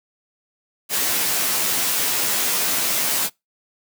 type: noise with comb filter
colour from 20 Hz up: white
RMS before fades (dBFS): -21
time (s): 0.89-3.3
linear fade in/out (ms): 50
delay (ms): 13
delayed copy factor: -0.75
effects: noise-tail reverb RT60 0.2 s tail -25 dB re dry + high-pass 150 Hz 12 dB/octave